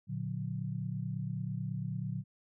sine chord, Bb augmented, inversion none, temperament just, 116.54 / 145.68 / 182.1 Hz, Bb2 / D3 / F#3, 0 / -14 / -27 cents, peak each -38 / -38 / -39 dBFS, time 0.07-2.24 s, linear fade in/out 50 ms, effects none

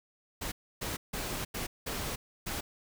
pink noise bursts at uneven times, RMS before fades -36 dBFS, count 6, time 0.41-0.52 / 0.81-0.97 / 1.13-1.45 / 1.54-1.67 / 1.86-2.16 / 2.46-2.61 s, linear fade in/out 10 ms, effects none

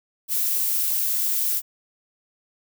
violet noise with amplitude modulation, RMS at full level -21 dBFS, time 0.28-1.62 s, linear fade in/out 50 ms, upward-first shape sine, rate 222 Hz, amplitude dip 45%, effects none

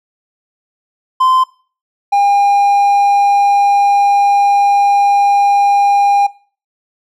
triangle tone pair in turn, 1034 / 806.2 Hz, C6 / G5, -21 / +48 cents, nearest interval major third, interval 431 cents, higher first, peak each -6 dBFS, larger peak neither, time 1.2-1.44 / 2.12-6.27 s, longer second, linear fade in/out 10 ms, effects noise-tail reverb RT60 0.4 s tail -20 dB re dry

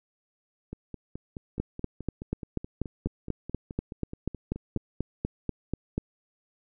two click trains, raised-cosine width 3 ms, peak -15 / -24 dBFS, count 19 / 20, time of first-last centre 1.6-5.98 / 0.73-4.773 s, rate 4.11 / 4.7 Hz, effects none

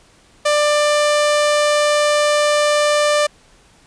sawtooth tone, 593 Hz, D5, 17 cents sharp, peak -9 dBFS, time 0.45-3.27 s, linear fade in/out 10 ms, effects pink hiss -51 dBFS RMS until 3.86 s + resampled to 22050 Hz

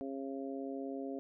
harmonic tone, 136.1 Hz, C#3, 31 cents flat, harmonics 2 / 3 / 4 / 5, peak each -40 / -44 / -46 / -48 dBFS, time 0.01-1.19 s, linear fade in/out 0 ms, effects none

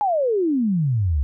sine exponential sweep, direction down, 859 to 65.41 Hz, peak -17 dBFS, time 0.01-1.23 s, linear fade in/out 0 ms, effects none

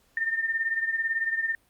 sine beating tone pair, 1807 / 1825 Hz, A6 / A#6, +46 / -37 cents, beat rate 18 Hz, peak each -26 / -31 dBFS, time 0.17-1.55 s, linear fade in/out 2 ms, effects pink hiss -65 dBFS RMS until 1.69 s + Opus 48 kbps

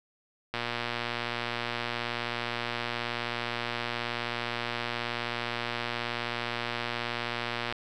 click train, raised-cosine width 0.3 ms, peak -15 dBFS, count 856, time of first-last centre 0.54-7.725 s, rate 119 Hz, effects none

